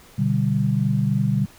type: chord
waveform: sine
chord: G major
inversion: first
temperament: equal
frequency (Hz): 123.47 / 146.83 / 196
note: B2 / D3 / G3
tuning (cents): 0 / 0 / 0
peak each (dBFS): -22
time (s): 0.18-1.46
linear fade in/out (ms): 10
effects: pink hiss -49 dBFS RMS until 1.58 s